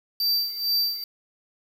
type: tone with tremolo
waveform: square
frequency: 4663 Hz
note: D8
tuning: 13 cents flat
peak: -20 dBFS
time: 0.2-1.04 s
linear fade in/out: 2 ms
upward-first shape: sine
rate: 2.2 Hz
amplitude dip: 75%
effects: 8-bit